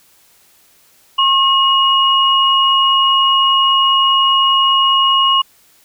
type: tone pair together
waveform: sine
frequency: 1081 / 2886 Hz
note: C#6 / F#7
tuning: -44 / -44 cents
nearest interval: octave + perfect fourth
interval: 1700 cents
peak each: -12 dBFS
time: 1.18-5.42 s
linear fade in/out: 10 ms
effects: white hiss -51 dBFS RMS until 5.84 s